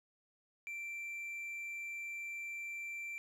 triangle tone, 2349 Hz, D7, in tune, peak -39 dBFS, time 0.67-3.18 s, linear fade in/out 0 ms, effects none

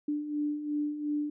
sine beating tone pair, 293.7 / 296.5 Hz, D4 / D4, 0 / +17 cents, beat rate 2.8 Hz, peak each -37 / -30 dBFS, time 0.08-1.3 s, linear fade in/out 5 ms, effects none

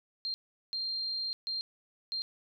sine tone bursts at uneven times, 4186 Hz, C8, in tune, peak -32 dBFS, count 4, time 0.25-0.34 / 0.73-1.33 / 1.47-1.61 / 2.12-2.22 s, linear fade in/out 0 ms, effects none

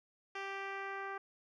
10% pulse tone with low-pass filter sweep, 392 Hz, G4, in tune, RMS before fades -42 dBFS, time 0.35-1.18 s, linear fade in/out 5 ms, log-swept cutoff 3500 to 1500 Hz, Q 1.3, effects none

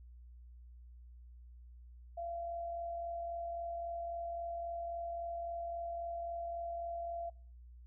sine tone with amplitude modulation, 683 Hz, F5, 39 cents flat, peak -37 dBFS, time 2.17-7.3 s, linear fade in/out 10 ms, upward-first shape sine, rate 43.7 Hz, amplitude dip 30%, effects noise-tail reverb RT60 0.5 s tail -24 dB re dry + added 60 Hz sine -52 dBFS peak until 7.86 s

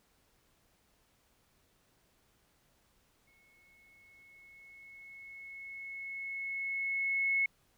sine tone with exponential growth, 2189 Hz, C#7, 22 cents flat, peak -26 dBFS, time 3.27-7.46 s, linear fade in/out 5 ms, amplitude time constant 910 ms, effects pink hiss -71 dBFS RMS until 7.77 s

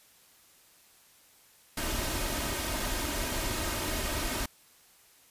pink noise with comb filter, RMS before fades -32 dBFS, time 1.77-4.46 s, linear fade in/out 5 ms, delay 3.2 ms, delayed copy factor +0.55, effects white hiss -60 dBFS RMS until 5.3 s + resampled to 32000 Hz

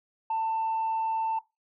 sine tone, 892 Hz, A5, 23 cents sharp, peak -24 dBFS, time 0.3-1.39 s, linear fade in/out 5 ms, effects noise-tail reverb RT60 0.2 s tail -18 dB re dry + tanh soft clip ceiling -23 dBFS

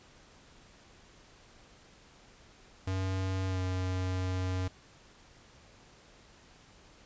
square tone with pitch glide, 94.4 to 92.51 Hz, F#2 to F#2, +35 to 0 cents, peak -31 dBFS, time 2.87-4.68 s, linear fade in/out 5 ms, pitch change -35 cents, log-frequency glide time 3.47-3.59 s, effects pink hiss -58 dBFS RMS until 7.05 s + resampled to 16000 Hz

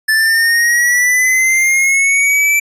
square linear sweep, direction up, 1746 to 2332 Hz, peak -10 dBFS, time 0.08-2.6 s, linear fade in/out 10 ms, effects resampled to 32000 Hz

